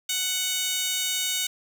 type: tone with high-pass filter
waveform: 15% pulse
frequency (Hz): 742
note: F#5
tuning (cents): +5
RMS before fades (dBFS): -27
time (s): 0.09-1.47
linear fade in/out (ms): 5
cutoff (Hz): 4100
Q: 1.7
effects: none